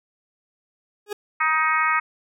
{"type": "tone with exponential growth", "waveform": "40% pulse", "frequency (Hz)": 415.3, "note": "G#4", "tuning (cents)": 0, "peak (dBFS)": -22, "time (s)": [1.06, 1.13], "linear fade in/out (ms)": 5, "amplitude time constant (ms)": 15}
{"type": "harmonic tone", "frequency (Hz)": 314.4, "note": "D#4", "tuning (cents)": 18, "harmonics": [3, 4, 5, 6, 7, 8], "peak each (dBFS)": [-27, -21, -28, -25, -25, -32], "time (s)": [1.4, 2], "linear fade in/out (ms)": 10}
{"effects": []}